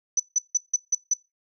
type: tone bursts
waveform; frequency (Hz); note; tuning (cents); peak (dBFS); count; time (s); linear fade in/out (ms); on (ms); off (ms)
sine; 5990; F#8; +20; -17; 6; 0.17-1.138; 5; 28; 160
effects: noise-tail reverb RT60 0.2 s tail -18 dB re dry